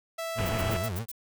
sawtooth tone, 659.3 Hz, E5, in tune, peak -28 dBFS, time 0.18-0.89 s, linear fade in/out 10 ms
35% pulse tone with vibrato, 99.9 Hz, G2, 33 cents sharp, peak -29 dBFS, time 0.35-1.06 s, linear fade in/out 50 ms, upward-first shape sine, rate 6.3 Hz, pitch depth 270 cents each way
pink low-pass noise, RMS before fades -33 dBFS, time 0.38-0.77 s, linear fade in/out 5 ms, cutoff 3300 Hz, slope 96 dB/octave
violet noise bursts, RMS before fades -38 dBFS, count 6, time 0.46-1.115 s, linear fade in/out 2 ms, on 30 ms, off 95 ms
effects none

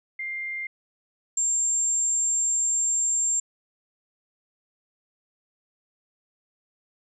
sine tone pair in turn, 2100 / 7393 Hz, C7 / A#8, +6 / -15 cents, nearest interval octave + minor seventh, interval 2179 cents, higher second, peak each -29 / -21 dBFS, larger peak second, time 0.19-0.67 / 1.37-3.4 s, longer second, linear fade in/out 5 ms, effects none

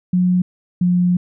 sine tone pair in turn, 180.7 / 178.21 Hz, F#3 / F3, -41 / +35 cents, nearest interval unison, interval 24 cents, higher first, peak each -12 dBFS, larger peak neither, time 0.13-0.42 / 0.81-1.17 s, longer second, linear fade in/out 5 ms, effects none

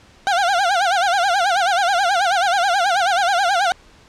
30% pulse tone with vibrato, 746 Hz, F#5, 14 cents sharp, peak -12 dBFS, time 0.27-3.72 s, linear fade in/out 0 ms, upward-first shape sine, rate 9.3 Hz, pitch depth 160 cents each way, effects pink hiss -49 dBFS RMS until 4.08 s + low-pass 6000 Hz 12 dB/octave

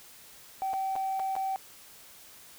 sine tone with dropouts, 770 Hz, G5, 31 cents flat, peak -27 dBFS, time 0.62-1.56 s, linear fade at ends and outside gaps 0 ms, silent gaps 0.733-0.738 / 0.955-0.962 / 1.195-1.199 / 1.354-1.364 s, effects tanh soft clip ceiling -25 dBFS + white hiss -52 dBFS RMS until 2.58 s

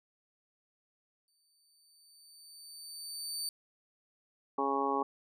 25% pulse tone with exponential growth, 4579 Hz, D8, 45 cents flat, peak -29 dBFS, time 1.28-3.49 s, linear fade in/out 1 ms, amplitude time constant 480 ms
harmonic tone, 138.1 Hz, C#3, 6 cents flat, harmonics 2 / 3 / 4 / 5 / 6 / 7 / 8, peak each -37 / -35 / -41 / -45 / -34 / -39 / -34 dBFS, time 4.58-5.03 s, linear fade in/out 5 ms
effects none

